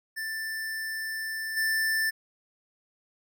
square tone with level steps, 1771 Hz, A6, 11 cents sharp, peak -32 / -25 dBFS, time 0.16-2.11 s, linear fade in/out 20 ms, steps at 1.56 s, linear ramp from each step 20 ms, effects none

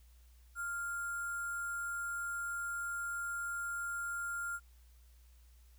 sine tone with sample-and-hold, 1396.9 Hz, F6, in tune, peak -36 dBFS, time 0.55-4.6 s, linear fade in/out 50 ms, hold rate 8820 Hz, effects added 60 Hz sine -58 dBFS peak until 5.78 s + white hiss -71 dBFS RMS until 5.78 s

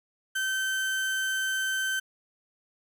35% pulse tone, 1544 Hz, G6, 27 cents flat, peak -25 dBFS, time 0.35-2 s, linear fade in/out 10 ms, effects none

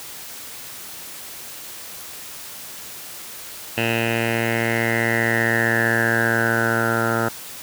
10% pulse tone with low-pass filter sweep, 115.3 Hz, A#2, 19 cents flat, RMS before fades -20 dBFS, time 3.77-7.29 s, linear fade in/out 10 ms, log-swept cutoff 2600 to 1300 Hz, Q 8.3, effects white hiss -36 dBFS RMS until 7.62 s + high-pass 60 Hz 12 dB/octave

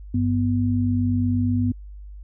sine tone pair together, 97.98 / 246.9 Hz, G2 / B3, 0 / 0 cents, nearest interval octave + major third, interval 1600 cents, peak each -21 dBFS, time 0.14-1.72 s, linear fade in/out 5 ms, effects added 50 Hz sine -36 dBFS peak until 2.23 s

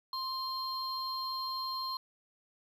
triangle tone pair together, 1049 / 4196 Hz, C6 / C8, +4 / +4 cents, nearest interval 2 octaves, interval 2400 cents, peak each -35 / -36 dBFS, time 0.13-1.97 s, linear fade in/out 2 ms, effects none

